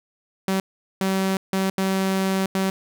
sawtooth tone bursts at uneven times, 191.4 Hz, G3, 41 cents flat, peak -16 dBFS, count 5, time 0.48-0.6 / 1.01-1.37 / 1.53-1.7 / 1.78-2.46 / 2.55-2.7 s, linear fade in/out 2 ms, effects none

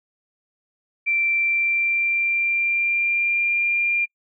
sine tone with pitch glide, 2349 to 2393 Hz, D7 to D7, 0 to +32 cents, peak -18 dBFS, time 1.06-4.06 s, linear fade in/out 20 ms, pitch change +32 cents, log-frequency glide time 1.34-3.53 s, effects noise-tail reverb RT60 0.1 s tail -26 dB re dry

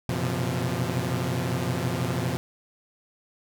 sawtooth tone cluster, 92.3 / 120.8 / 126.4 / 133.2 / 172.9 Hz, F#2 / B2 / B2 / C3 / F3, -4 / -38 / +41 / +31 / -17 cents, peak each -31 / -26 / -31 / -27 / -27 dBFS, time 0.09-2.37 s, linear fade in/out 0 ms, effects none

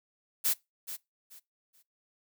blue noise with echo, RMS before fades -27 dBFS, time 0.44-0.54 s, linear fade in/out 20 ms, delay 430 ms, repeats 3, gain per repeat -12 dB, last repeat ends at 1.83 s, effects noise-tail reverb RT60 0.2 s tail -22 dB re dry

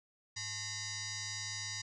sine tone with frequency modulation, 102.8 Hz, G#2, 17 cents flat, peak -38 dBFS, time 0.36-1.82 s, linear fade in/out 10 ms, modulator 969 Hz, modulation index 6.7, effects none

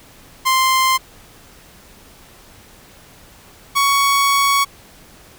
sawtooth tone pair in turn, 1046.5 / 1116.4 Hz, C6 / C#6, 0 / +12 cents, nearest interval minor second, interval 112 cents, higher second, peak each -9 dBFS, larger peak neither, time 0.45-0.98 / 3.75-4.65 s, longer second, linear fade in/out 20 ms, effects pink hiss -45 dBFS RMS until 5.38 s

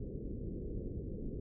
pink low-pass noise, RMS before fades -41 dBFS, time 0-1.4 s, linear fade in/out 5 ms, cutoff 470 Hz, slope 48 dB/octave, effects none

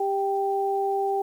sine tone pair together, 395.1 / 784 Hz, G4 / G5, +14 / 0 cents, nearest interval octave, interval 1186 cents, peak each -25 dBFS, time 0-1.22 s, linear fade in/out 5 ms, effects 9-bit

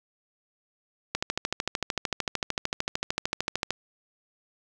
click train, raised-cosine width 0.2 ms, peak -9 dBFS, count 35, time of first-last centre 1.15-3.706 s, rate 13.3 Hz, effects none

